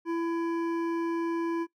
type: tone with hard clipping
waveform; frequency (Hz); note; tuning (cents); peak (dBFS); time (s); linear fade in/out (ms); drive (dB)
sine; 334.6; E4; +26; -29; 0.05-1.67; 50; 11
effects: noise-tail reverb RT60 0.1 s tail -19 dB re dry

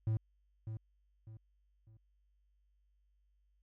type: tone with echo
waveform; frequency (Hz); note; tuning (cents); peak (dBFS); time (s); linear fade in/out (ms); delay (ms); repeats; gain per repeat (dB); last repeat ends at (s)
triangle; 110; A2; 0; -28; 0.07-0.17; 0; 600; 3; -9; 1.97
effects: added 50 Hz sine -70 dBFS peak until 3.62 s

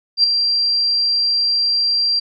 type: tone with ADSR envelope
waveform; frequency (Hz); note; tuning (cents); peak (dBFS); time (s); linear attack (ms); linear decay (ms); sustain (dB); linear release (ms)
sine; 4732; D8; +12; -7; 0.17-2.2; 69; 4; -7; 13
effects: none

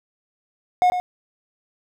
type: tone with echo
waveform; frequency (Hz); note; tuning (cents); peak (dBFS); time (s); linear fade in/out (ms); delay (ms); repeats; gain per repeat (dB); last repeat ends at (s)
triangle; 724; F#5; -38; -11; 0.82-0.9; 0; 100; 1; -8; 1
effects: none

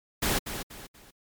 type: noise with echo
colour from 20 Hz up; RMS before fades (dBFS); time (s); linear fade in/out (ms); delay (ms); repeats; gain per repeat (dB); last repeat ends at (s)
pink; -26; 0.22-0.39; 10; 240; 3; -9; 1.11
effects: MP3 96 kbps

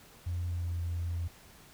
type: tone with pitch glide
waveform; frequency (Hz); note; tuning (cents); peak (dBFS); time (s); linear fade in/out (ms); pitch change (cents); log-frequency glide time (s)
sine; 87.31 to 85.51; F2 to F2; 0 to -36; -30; 0.26-1.28; 10; -36; 0.48-0.82
effects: tanh soft clip ceiling -27 dBFS + pink hiss -56 dBFS RMS until 1.73 s

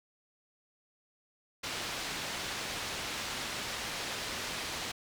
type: low-pass noise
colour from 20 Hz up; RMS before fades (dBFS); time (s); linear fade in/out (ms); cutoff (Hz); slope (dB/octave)
white; -38; 1.63-4.92; 10; 4600; 12
effects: none

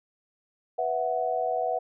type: chord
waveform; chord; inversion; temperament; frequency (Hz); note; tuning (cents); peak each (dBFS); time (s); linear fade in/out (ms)
sine; B suspended fourth; none; equal; 493.9 / 659.3 / 740; B4 / E5 / F#5; 0 / 0 / 0; -31 / -29 / -28; 0.78-1.79; 10
effects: none

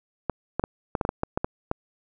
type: clicks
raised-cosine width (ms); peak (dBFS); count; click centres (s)
1; -10; 11; 0.297 / 0.596 / 0.639 / 0.952 / 1.012 / 1.051 / 1.091 / 1.234 / 1.375 / 1.445 / 1.714
effects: none

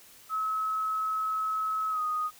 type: tone with pitch glide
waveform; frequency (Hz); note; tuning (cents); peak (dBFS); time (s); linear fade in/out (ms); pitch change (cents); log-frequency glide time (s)
sine; 1288 to 1243.4; E6 to D#6; -41 to -2; -27; 0.29-2.31; 50; -61; 1.9-2.01
effects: white hiss -54 dBFS RMS until 2.39 s

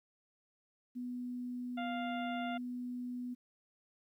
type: tone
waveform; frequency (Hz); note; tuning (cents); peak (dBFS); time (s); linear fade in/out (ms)
sine; 246.9; B3; 0; -38; 0.95-3.35; 20
type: harmonic tone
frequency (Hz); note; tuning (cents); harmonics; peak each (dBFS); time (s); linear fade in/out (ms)
698.5; F5; 0; 1 / 2 / 3 / 4 / 5; -39 / -45 / -49 / -51 / -53; 1.77-2.58; 10
effects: 12-bit

